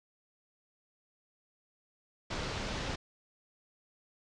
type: low-pass noise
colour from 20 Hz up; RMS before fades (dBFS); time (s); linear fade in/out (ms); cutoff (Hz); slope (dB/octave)
pink; -37; 2.3-2.96; 10; 5800; 24
effects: resampled to 22050 Hz